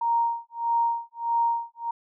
sine tone with tremolo, 932.3 Hz, A#5, in tune, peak -19 dBFS, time 0.01-1.91 s, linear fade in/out 5 ms, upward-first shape sine, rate 1.6 Hz, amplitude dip 100%, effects none

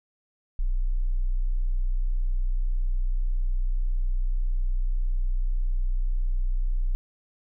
sine tone, 30.87 Hz, B0, in tune, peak -21 dBFS, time 0.59-6.95 s, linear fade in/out 0 ms, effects none

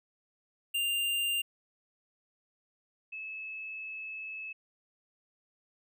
square / sine tone pair in turn, 2794 / 2599 Hz, F7 / E7, 0 / -25 cents, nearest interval minor second, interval 125 cents, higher first, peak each -29 / -38 dBFS, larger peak first, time 0.74-1.42 / 3.12-4.53 s, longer second, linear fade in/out 10 ms, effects none

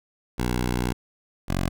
10% pulse tone pair in turn, 61.1 / 45.69 Hz, B1 / F#1, -18 / -21 cents, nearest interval perfect fourth, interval 503 cents, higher first, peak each -15 dBFS, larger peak neither, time 0.38-0.93 / 1.48-1.69 s, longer first, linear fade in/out 10 ms, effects none

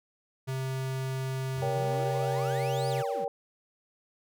square tone, 132 Hz, C3, 16 cents sharp, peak -31 dBFS, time 0.47-3.03 s, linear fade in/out 20 ms
35% pulse exponential two-way sweep, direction up then down, 79.2 to 5070 to 138.9 Hz, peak -40 dBFS, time 1.56-3.25 s, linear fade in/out 10 ms, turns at 2.89 s
sine chord, G diminished, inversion first, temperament just, 470.4 / 564.5 / 784 Hz, Bb4 / Db5 / G5, +16 / +31 / 0 cents, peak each -33 dBFS, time 1.62-3.28 s, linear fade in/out 2 ms
effects none

